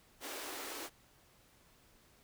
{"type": "high-pass noise", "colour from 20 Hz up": "pink", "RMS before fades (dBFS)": -44, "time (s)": [0.2, 0.9], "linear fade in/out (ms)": 50, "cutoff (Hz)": 270, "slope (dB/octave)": 96, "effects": ["pink hiss -66 dBFS RMS until 2.23 s"]}